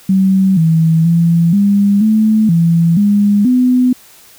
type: tone with pitch steps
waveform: sine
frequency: 191 / 162.1 / 168.3 / 201.3 / 217.2 / 167.5 / 204.3 / 251.4 Hz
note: G3 / E3 / E3 / G3 / A3 / E3 / G#3 / B3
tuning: -45 / -29 / +36 / +46 / -22 / +28 / -28 / +31 cents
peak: -7 dBFS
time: 0.09-3.93 s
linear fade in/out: 5 ms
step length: 480 ms
effects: white hiss -42 dBFS RMS until 4.38 s